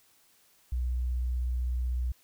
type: tone with vibrato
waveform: sine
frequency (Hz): 61.74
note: B1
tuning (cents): 0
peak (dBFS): -27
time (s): 0.72-2.12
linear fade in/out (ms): 5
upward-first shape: sine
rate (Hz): 16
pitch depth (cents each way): 16
effects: white hiss -64 dBFS RMS until 2.23 s